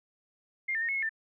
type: tone with pitch steps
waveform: sine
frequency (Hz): 2116 / 1794 / 1849 / 2187 / 2169 / 1785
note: C7 / A6 / A#6 / C#7 / C#7 / A6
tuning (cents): +19 / +33 / -15 / -24 / -38 / +24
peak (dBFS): -28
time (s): 0.68-1.094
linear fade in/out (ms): 10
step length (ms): 69
effects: none